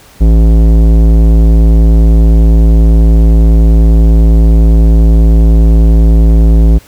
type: tone with tanh clipping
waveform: sine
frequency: 55 Hz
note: A1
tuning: in tune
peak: -4 dBFS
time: 0.2-6.79 s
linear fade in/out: 20 ms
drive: 16 dB
effects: pink hiss -39 dBFS RMS until 6.87 s